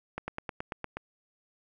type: slowing click train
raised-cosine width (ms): 0.5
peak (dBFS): -19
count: 8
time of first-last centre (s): 0.18-0.97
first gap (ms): 100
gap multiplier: 1.04
effects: none